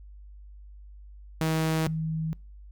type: tone pair in turn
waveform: sawtooth / sine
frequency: 159.5 / 159.5 Hz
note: D#3 / D#3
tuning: +43 / +43 cents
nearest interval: unison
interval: 0 cents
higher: neither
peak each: -20 / -27 dBFS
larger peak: first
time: 1.41-1.87 / 1.87-2.33 s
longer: neither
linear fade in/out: 0 ms
effects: noise-tail reverb RT60 0.4 s tail -26 dB re dry + added 50 Hz sine -44 dBFS peak until 2.71 s